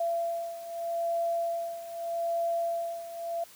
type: beating tone pair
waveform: sine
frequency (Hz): 677 / 677.81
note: E5 / E5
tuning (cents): +46 / +48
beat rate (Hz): 0.81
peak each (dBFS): -30 / -34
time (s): 0-3.44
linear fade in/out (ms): 5
effects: white hiss -53 dBFS RMS until 3.55 s + high-pass 60 Hz 12 dB/octave